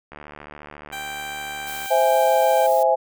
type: click train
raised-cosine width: 0.5 ms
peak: -23 dBFS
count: 130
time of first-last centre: 0.12-1.859 s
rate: 74.2 Hz
type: tone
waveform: 15% pulse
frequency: 784 Hz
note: G5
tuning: in tune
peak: -23 dBFS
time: 0.92-2.67 s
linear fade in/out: 10 ms
type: noise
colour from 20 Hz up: blue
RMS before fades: -36 dBFS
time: 1.67-2.83 s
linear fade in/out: 2 ms
type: chord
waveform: sine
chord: C augmented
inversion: none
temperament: equal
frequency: 523.3 / 659.3 / 830.6 Hz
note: C5 / E5 / G#5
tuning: 0 / 0 / 0 cents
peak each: -19 dBFS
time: 1.9-2.96 s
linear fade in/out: 20 ms
effects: none